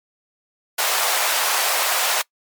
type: high-pass noise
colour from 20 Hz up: pink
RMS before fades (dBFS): -20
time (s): 0.78-2.22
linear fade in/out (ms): 10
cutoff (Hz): 630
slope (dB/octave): 24
effects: noise-tail reverb RT60 0.1 s tail -23 dB re dry + MP3 96 kbps